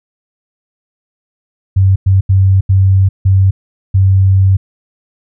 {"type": "tone bursts at uneven times", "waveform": "sine", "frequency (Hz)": 95.9, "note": "G2", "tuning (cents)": -37, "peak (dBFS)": -5, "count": 6, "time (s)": [[1.76, 1.96], [2.06, 2.21], [2.29, 2.61], [2.69, 3.09], [3.25, 3.51], [3.94, 4.57]], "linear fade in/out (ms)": 10, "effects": []}